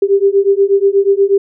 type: beating tone pair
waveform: sine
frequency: 391.8 / 400.1 Hz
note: G4 / G4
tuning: -1 / +35 cents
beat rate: 8.3 Hz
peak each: -11 dBFS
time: 0.02-1.38 s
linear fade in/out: 5 ms
effects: none